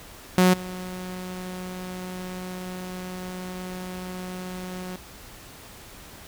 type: tone with level steps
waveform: sawtooth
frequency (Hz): 183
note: F#3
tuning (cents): -19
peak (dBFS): -11 / -29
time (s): 0.38-4.96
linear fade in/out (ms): 0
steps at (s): 0.53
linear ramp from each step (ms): 10
effects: pink hiss -45 dBFS RMS until 6.27 s